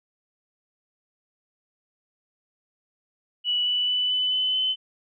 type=tone with pitch steps; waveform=sine; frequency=2947 / 2966 / 2985 / 3004 / 3023 / 3042 Hz; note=F#7 / F#7 / F#7 / F#7 / F#7 / F#7; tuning=-8 / +4 / +15 / +26 / +36 / +47 cents; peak=-21 dBFS; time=3.44-4.76 s; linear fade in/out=50 ms; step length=220 ms; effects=none